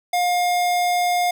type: tone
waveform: square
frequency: 711 Hz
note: F5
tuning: 31 cents sharp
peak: -18 dBFS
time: 0.13-1.31 s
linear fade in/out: 5 ms
effects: none